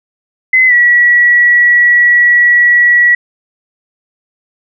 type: tone with pitch glide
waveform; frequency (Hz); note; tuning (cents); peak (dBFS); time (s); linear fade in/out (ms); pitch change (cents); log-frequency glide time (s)
sine; 2040 to 1933.3; C7 to B6; -44 to -37; -4; 0.53-3.15; 5; -93; 0.67-0.73
effects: none